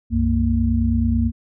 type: tone cluster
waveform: sine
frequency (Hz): 65.1 / 94.3 / 231.2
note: C2 / F#2 / A#3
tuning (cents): -8 / +33 / -14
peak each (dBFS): -20 / -21 / -19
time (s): 0.1-1.32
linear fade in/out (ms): 50
effects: none